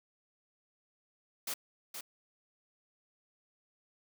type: noise with echo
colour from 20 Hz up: white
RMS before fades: -37 dBFS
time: 1.47-1.54 s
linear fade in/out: 5 ms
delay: 470 ms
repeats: 1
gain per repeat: -6 dB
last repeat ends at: 2.01 s
effects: high-pass 150 Hz 12 dB/octave